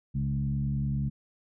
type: tone with frequency modulation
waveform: sine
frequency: 137.2 Hz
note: C#3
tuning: 17 cents flat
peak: -26 dBFS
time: 0.14-1.1 s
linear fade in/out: 20 ms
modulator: 70.3 Hz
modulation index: 0.93
effects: none

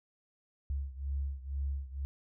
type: beating tone pair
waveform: sine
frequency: 68.4 / 70.5 Hz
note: C#2 / C#2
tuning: -23 / +30 cents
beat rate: 2.1 Hz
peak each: -35 / -38 dBFS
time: 0.7-2.05 s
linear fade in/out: 0 ms
effects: none

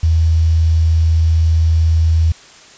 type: tone with quantisation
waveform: sine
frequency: 81.2 Hz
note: E2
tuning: 26 cents flat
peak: -9 dBFS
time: 0.03-2.32 s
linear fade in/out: 5 ms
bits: 6
effects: white hiss -41 dBFS RMS until 2.77 s + resampled to 16000 Hz

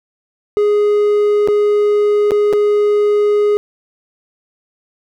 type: tone with dropouts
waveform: triangle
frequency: 415.3 Hz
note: G#4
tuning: in tune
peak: -8 dBFS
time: 0.57-3.57 s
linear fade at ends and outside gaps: 0 ms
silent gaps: 1.475-1.485 / 2.308-2.318 / 2.528-2.534 s
effects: none

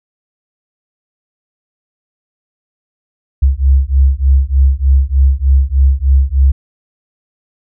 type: beating tone pair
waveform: sine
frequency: 66 / 69.3 Hz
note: C2 / C#2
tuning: +16 / 0 cents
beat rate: 3.3 Hz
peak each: -10 dBFS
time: 3.42-6.52 s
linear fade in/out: 10 ms
effects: none

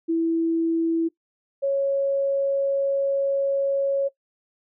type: tone pair in turn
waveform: sine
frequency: 329.6 / 552.2 Hz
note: E4 / C#5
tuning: 0 / -7 cents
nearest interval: major sixth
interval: 893 cents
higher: second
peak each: -19 dBFS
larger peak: neither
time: 0.08-1.09 / 1.62-4.09 s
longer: second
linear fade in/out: 20 ms
effects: noise-tail reverb RT60 0.1 s tail -19 dB re dry

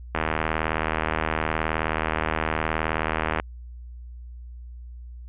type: click train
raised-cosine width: 0.5 ms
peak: -8 dBFS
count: 258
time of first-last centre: 0.15-3.399 s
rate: 79.1 Hz
effects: added 60 Hz sine -37 dBFS peak until 5.28 s + resampled to 8000 Hz

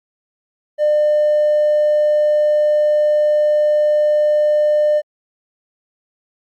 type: tone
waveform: triangle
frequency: 600 Hz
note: D5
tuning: 37 cents sharp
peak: -8 dBFS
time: 0.78-5.02 s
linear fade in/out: 50 ms
effects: tanh soft clip ceiling -8 dBFS + Opus 48 kbps

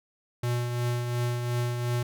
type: tone with tremolo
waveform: square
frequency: 121.1 Hz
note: B2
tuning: 34 cents flat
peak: -25 dBFS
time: 0.43-2.03 s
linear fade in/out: 5 ms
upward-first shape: triangle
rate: 2.8 Hz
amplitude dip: 45%
effects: none

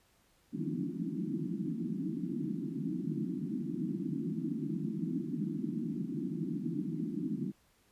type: band-pass noise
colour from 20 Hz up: pink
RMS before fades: -36 dBFS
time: 0.52-7.52 s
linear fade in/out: 20 ms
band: 150 to 340 Hz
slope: 96 dB/octave
effects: pink hiss -69 dBFS RMS until 7.91 s + resampled to 32000 Hz

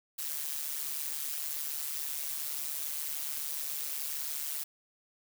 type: noise with amplitude modulation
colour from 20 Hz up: blue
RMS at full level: -33 dBFS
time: 0.18-4.64 s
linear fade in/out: 10 ms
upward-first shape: sine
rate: 147 Hz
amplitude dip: 75%
effects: none

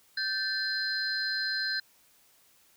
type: tone cluster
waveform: sine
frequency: 1553 / 1747 / 4140 / 4932 Hz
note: G6 / A6 / C8 / D#8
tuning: -17 / -13 / -19 / -16 cents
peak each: -32 / -37 / -32 / -39 dBFS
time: 0.17-1.8 s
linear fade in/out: 5 ms
effects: white hiss -63 dBFS RMS until 2.76 s

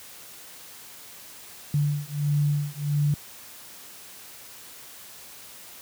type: beating tone pair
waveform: sine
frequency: 145.4 / 146.9 Hz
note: D3 / D3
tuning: -17 / +1 cents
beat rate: 1.5 Hz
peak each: -25 dBFS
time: 1.74-3.14 s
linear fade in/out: 2 ms
effects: white hiss -45 dBFS RMS until 5.81 s + high-pass 60 Hz 12 dB/octave

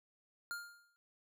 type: tone with exponential decay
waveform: square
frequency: 1406 Hz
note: F6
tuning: 11 cents sharp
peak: -38 dBFS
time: 0.51-0.96 s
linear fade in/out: 0 ms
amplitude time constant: 97 ms
effects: none

